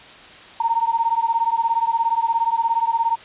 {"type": "beating tone pair", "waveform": "sine", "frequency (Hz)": [911, 928], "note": ["A#5", "A#5"], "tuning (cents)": [-40, -8], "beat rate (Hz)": 17, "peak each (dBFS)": -20, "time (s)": [0.6, 3.16], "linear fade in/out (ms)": 5, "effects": ["white hiss -42 dBFS RMS until 3.24 s", "resampled to 8000 Hz"]}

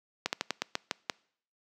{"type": "slowing click train", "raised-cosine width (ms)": 0.2, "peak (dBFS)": -11, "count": 8, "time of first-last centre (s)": [0.26, 1.098], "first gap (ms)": 69, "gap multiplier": 1.18, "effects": ["noise-tail reverb RT60 0.6 s tail -25 dB re dry", "high-pass 200 Hz 12 dB/octave"]}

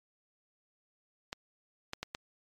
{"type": "clicks", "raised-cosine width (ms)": 0.2, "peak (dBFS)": -19, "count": 4, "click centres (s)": [1.329, 1.934, 2.03, 2.149], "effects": ["MP3 96 kbps"]}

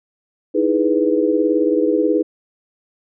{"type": "chord", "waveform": "sine", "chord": "E major seventh", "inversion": "third", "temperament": "equal", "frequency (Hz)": [311.1, 329.6, 415.3, 493.9], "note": ["D#4", "E4", "G#4", "B4"], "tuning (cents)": [0, 0, 0, 0], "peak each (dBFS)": [-18, -21, -19, -19], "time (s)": [0.54, 2.23], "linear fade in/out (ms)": 20, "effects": []}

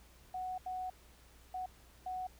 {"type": "tone bursts at uneven times", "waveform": "sine", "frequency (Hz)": 740, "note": "F#5", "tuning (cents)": 0, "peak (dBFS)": -37, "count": 4, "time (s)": [[0.34, 0.58], [0.66, 0.9], [1.54, 1.66], [2.06, 2.27]], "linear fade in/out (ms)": 5, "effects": ["added 60 Hz sine -61 dBFS peak until 2.39 s", "pink hiss -63 dBFS RMS until 2.39 s"]}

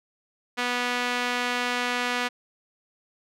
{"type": "tone with band-pass filter", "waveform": "sawtooth", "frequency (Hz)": 245.4, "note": "B3", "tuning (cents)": -11, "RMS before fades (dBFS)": -27, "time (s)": [0.57, 2.29], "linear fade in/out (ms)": 20, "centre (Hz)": 2200, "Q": 0.87, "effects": []}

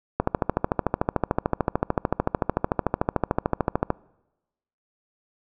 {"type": "click train", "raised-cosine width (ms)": 1, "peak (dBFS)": -6, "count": 51, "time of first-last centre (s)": [0.2, 3.904], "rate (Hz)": 13.5, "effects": ["noise-tail reverb RT60 1.0 s tail -25 dB re dry"]}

